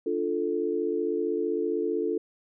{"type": "chord", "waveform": "sine", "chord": "D minor", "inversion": "none", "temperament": "equal", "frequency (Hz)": [293.7, 349.2, 440], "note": ["D4", "F4", "A4"], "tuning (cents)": [0, 0, 0], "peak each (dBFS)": [-32, -29, -28], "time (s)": [0.06, 2.18], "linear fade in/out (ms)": 5, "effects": []}